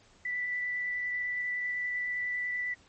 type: tone with vibrato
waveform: sine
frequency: 1975.5 Hz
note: B6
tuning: in tune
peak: -30 dBFS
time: 0.25-2.74 s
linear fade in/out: 5 ms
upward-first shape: triangle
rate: 10 Hz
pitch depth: 9 cents each way
effects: pink hiss -61 dBFS RMS until 2.88 s + MP3 32 kbps